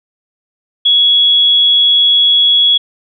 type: tone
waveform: sine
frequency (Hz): 3353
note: G#7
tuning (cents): +16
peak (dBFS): -6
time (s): 0.85-2.78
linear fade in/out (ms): 10
effects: none